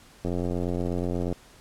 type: click train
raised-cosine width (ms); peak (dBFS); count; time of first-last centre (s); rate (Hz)
2; -16; 96; 0.25-1.326; 88.3
effects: pink hiss -53 dBFS RMS until 1.6 s + low-pass 11000 Hz 12 dB/octave

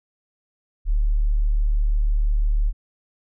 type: tone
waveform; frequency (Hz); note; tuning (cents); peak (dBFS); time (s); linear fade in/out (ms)
sine; 37.02; D1; +15; -16; 0.85-2.73; 50
effects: none

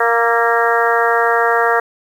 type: harmonic tone with a mistuned harmonic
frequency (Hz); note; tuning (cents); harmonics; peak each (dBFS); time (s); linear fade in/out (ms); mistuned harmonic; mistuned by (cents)
233.1; A#3; 0; 2 / 3 / 4 / 5 / 6 / 7 / 8; -17 / -18 / -20 / -20 / -20 / -20 / -21; 0-1.8; 5; 6; -34
effects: 7-bit

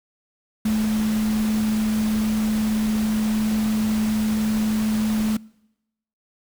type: tone in noise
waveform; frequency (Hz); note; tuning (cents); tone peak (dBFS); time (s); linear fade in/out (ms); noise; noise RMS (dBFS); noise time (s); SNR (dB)
sine; 216.4; A3; -29; -18; 0.65-5.37; 5; pink; -33; 0.65-5.37; +12
effects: noise-tail reverb RT60 0.9 s tail -24 dB re dry

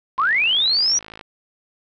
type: linear sweep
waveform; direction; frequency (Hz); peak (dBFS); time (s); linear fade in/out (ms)
sine; up; 990 to 5890; -15; 0.18-0.99; 10
type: click train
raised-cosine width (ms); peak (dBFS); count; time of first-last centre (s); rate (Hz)
0.3; -21; 57; 0.18-1.211; 54.3
effects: none

